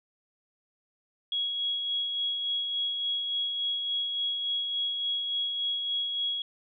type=tone with tremolo; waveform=sine; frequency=3322 Hz; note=G#7; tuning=in tune; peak=-26 dBFS; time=1.32-6.42 s; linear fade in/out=2 ms; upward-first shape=sine; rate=3.5 Hz; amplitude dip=35%; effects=none